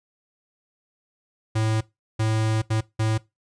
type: tone bursts at uneven times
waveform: square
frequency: 110 Hz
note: A2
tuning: in tune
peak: -21 dBFS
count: 4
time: 1.55-1.81 / 2.19-2.62 / 2.7-2.81 / 2.99-3.18 s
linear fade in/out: 10 ms
effects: noise-tail reverb RT60 0.2 s tail -20 dB re dry + resampled to 22050 Hz